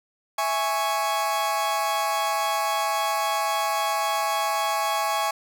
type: chord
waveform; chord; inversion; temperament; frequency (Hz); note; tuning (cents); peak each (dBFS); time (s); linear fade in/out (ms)
40% pulse; C# minor; first; equal; 659.3 / 830.6 / 1108.7; E5 / G#5 / C#6; 0 / 0 / 0; -29 / -25 / -26; 0.38-5.31; 5
effects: none